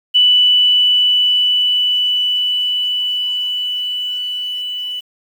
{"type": "tone with level ramp", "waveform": "sine", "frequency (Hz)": 2973, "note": "F#7", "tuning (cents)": 8, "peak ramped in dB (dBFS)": [-7, -21], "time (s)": [0.14, 5.01], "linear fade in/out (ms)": 20, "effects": ["7-bit"]}